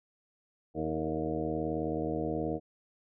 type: harmonic tone with a mistuned harmonic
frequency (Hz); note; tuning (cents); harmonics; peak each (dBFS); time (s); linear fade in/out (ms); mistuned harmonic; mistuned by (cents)
78.8; D#2; +23; 1 / 2 / 3 / 4 / 5 / 6 / 7 / 8 / 9; -42 / -39 / -40 / -35 / -43 / -36 / -42 / -41 / -41; 0.74-2.6; 50; 6; -37
effects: none